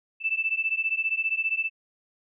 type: beating tone pair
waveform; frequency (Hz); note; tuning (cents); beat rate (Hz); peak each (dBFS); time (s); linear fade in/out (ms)
sine; 2637 / 2652; E7 / E7; 0 / +10; 15; -27; 0.2-1.7; 50
effects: none